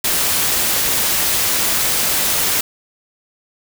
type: noise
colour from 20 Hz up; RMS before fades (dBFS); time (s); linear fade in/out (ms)
white; -17; 0.04-2.61; 5
effects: none